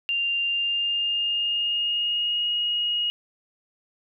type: tone with pitch glide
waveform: sine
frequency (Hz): 2790 to 2880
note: F7 to F#7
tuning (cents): -2 to -47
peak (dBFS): -22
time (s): 0.09-3.1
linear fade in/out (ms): 0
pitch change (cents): +55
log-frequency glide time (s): 0.45-2.51
effects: none